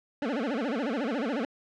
25% pulse tone with vibrato, 254.1 Hz, B3, 49 cents sharp, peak -24 dBFS, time 0.22-1.45 s, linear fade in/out 2 ms, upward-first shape sine, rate 14 Hz, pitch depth 280 cents each way, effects low-pass 3000 Hz 12 dB/octave

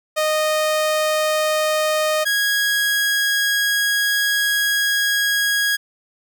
sawtooth tone pair in turn, 618 / 1649.9 Hz, D#5 / G#6, -12 / -12 cents, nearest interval octave + perfect fourth, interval 1700 cents, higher second, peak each -13 dBFS, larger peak neither, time 0.16-2.25 / 2.25-5.77 s, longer second, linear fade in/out 20 ms, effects none

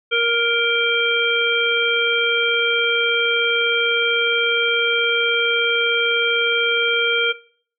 harmonic tone with a mistuned harmonic, 468.2 Hz, A#4, 8 cents sharp, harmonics 1 / 3 / 5 / 7, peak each -21 / -21 / -21 / -21 dBFS, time 0.11-7.33 s, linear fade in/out 20 ms, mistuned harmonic 7, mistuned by -48 cents, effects noise-tail reverb RT60 0.5 s tail -19 dB re dry

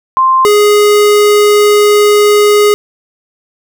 sine / square tone pair in turn, 1050 / 415.5 Hz, C6 / G#4, +6 / +1 cents, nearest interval octave + major third, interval 1605 cents, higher first, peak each -5 dBFS, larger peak neither, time 0.17-0.45 / 0.45-2.74 s, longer second, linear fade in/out 0 ms, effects none

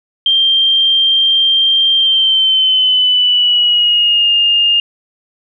sine tone with pitch glide, 3171 to 2825 Hz, G7 to F7, +19 to +19 cents, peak -8 dBFS, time 0.26-4.8 s, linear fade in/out 2 ms, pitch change -200 cents, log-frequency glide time 1.96-4.31 s, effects none

